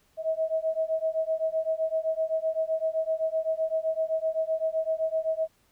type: beating tone pair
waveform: sine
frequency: 637 / 644.8 Hz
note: D#5 / E5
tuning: +41 / -38 cents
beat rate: 7.8 Hz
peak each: -28 dBFS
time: 0.17-5.48 s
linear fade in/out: 50 ms
effects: pink hiss -66 dBFS RMS until 5.71 s